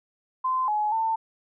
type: tone with pitch steps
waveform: sine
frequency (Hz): 1033 / 845 / 895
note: C6 / G#5 / A5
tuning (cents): -22 / +30 / +29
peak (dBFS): -22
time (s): 0.44-1.16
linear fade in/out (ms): 10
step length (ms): 240
effects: none